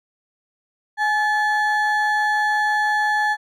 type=ring-modulated tone; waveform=triangle; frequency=1288 Hz; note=E6; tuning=41 cents flat; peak=-12 dBFS; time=0.97-3.37 s; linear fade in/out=50 ms; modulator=447 Hz; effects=none